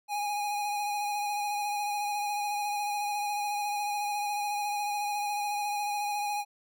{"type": "tone with vibrato", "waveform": "square", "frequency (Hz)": 825, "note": "G#5", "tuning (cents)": -12, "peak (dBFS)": -30, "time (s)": [0.08, 6.45], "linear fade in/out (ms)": 50, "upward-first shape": "triangle", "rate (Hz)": 14, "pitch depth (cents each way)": 27, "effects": []}